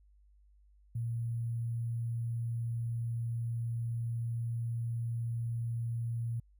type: tone with sample-and-hold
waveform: sine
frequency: 116.54 Hz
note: A#2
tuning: in tune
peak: -32 dBFS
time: 0.95-6.4 s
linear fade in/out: 5 ms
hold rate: 11025 Hz
effects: added 50 Hz sine -60 dBFS peak until 6.59 s